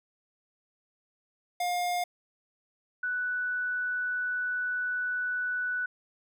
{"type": "tone pair in turn", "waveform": ["square", "sine"], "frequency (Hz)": [710, 1485], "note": ["F5", "F#6"], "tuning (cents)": [28, 6], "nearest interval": "octave + minor second", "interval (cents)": 1278, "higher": "second", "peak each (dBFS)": [-28, -28], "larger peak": "neither", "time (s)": [[1.6, 2.04], [3.03, 5.86]], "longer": "second", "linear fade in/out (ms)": 5, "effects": []}